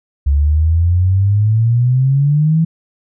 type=exponential sweep; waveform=sine; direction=up; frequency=69 to 165 Hz; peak=-9 dBFS; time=0.26-2.65 s; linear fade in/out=10 ms; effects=none